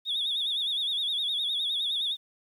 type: tone with vibrato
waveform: sine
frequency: 3542 Hz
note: A7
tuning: 11 cents sharp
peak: -25 dBFS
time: 0.05-2.17 s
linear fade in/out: 50 ms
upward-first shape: sine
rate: 9.7 Hz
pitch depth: 110 cents each way
effects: tanh soft clip ceiling -23 dBFS + 10-bit